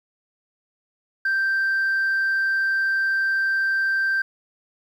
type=tone; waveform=sine; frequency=1568 Hz; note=G6; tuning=in tune; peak=-17 dBFS; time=1.25-4.22 s; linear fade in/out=5 ms; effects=tanh soft clip ceiling -17 dBFS + 9-bit